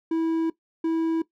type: tone pair in turn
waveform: triangle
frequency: 326.2 / 326.2 Hz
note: E4 / E4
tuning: -18 / -18 cents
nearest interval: unison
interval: 0 cents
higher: neither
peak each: -19 dBFS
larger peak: neither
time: 0.11-0.5 / 0.84-1.22 s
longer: first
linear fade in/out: 5 ms
effects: noise-tail reverb RT60 0.1 s tail -17 dB re dry